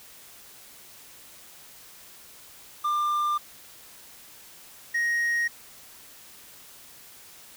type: tone pair in turn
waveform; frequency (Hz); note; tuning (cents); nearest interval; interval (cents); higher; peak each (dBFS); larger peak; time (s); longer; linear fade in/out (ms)
triangle; 1194 / 1876.7; D6 / A#6; +28 / +11; minor sixth; 783; second; -21; neither; 2.84-3.38 / 4.94-5.48; neither; 10
effects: white hiss -49 dBFS RMS until 7.56 s